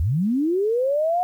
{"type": "linear sweep", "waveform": "sine", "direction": "up", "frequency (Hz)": [67.8, 732], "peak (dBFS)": -18, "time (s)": [0, 1.23], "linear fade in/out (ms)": 0, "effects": ["9-bit"]}